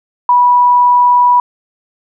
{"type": "tone", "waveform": "sine", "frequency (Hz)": 979, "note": "B5", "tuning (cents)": -15, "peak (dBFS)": -5, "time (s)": [0.29, 1.4], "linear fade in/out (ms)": 2, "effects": []}